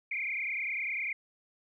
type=tone with frequency modulation; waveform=sine; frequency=2255 Hz; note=C#7; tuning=29 cents sharp; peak=-31 dBFS; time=0.11-1.13 s; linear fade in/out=5 ms; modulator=30 Hz; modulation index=5.8; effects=none